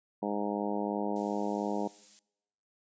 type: harmonic tone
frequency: 102.9 Hz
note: G#2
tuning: 16 cents flat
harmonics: 2 / 3 / 4 / 5 / 6 / 7 / 8 / 9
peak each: -35 / -37 / -38 / -39 / -40 / -40 / -41 / -42 dBFS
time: 0.22-1.88 s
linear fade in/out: 10 ms
type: noise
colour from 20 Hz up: violet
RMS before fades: -47 dBFS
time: 1.16-2.19 s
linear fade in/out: 0 ms
effects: noise-tail reverb RT60 0.9 s tail -24 dB re dry + resampled to 16000 Hz